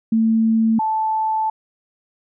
sine tone pair in turn, 223.7 / 875.9 Hz, A3 / A5, +29 / -8 cents, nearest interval 2 octaves, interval 2363 cents, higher second, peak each -13 / -17 dBFS, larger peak first, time 0.12-0.79 / 0.79-1.5 s, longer second, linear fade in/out 5 ms, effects none

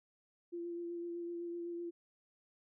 sine tone with vibrato, 343.6 Hz, F4, 28 cents flat, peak -39 dBFS, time 0.52-1.91 s, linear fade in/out 20 ms, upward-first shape sine, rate 7.9 Hz, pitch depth 16 cents each way, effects none

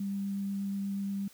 sine tone with vibrato, 198 Hz, G3, 18 cents sharp, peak -31 dBFS, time 0-1.28 s, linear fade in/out 5 ms, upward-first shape triangle, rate 8.3 Hz, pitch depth 8 cents each way, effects white hiss -58 dBFS RMS until 1.33 s

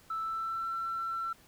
sine tone with pitch glide, 1318.5 to 1346.2 Hz, E6 to E6, 0 to +36 cents, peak -31 dBFS, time 0.1-1.33 s, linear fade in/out 5 ms, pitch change +36 cents, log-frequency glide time 0.21-0.68 s, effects tanh soft clip ceiling -28 dBFS + pink hiss -60 dBFS RMS until 1.47 s

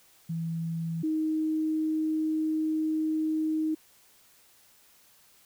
sine tone pair in turn, 164.81 / 313.5 Hz, E3 / D#4, 0 / +13 cents, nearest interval major seventh, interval 1113 cents, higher second, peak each -29 / -25 dBFS, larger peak second, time 0.29-1.03 / 1.03-3.75 s, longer second, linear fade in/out 10 ms, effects white hiss -60 dBFS RMS until 5.45 s

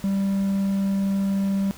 triangle tone, 196 Hz, G3, in tune, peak -18 dBFS, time 0.04-1.71 s, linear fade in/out 0 ms, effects pink hiss -44 dBFS RMS until 1.77 s

